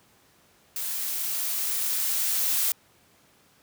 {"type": "noise with level ramp", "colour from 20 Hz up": "blue", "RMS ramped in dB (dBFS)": [-31, -24], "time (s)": [0.76, 2.72], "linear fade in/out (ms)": 2, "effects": ["pink hiss -60 dBFS RMS until 3.62 s", "high-pass 100 Hz 12 dB/octave"]}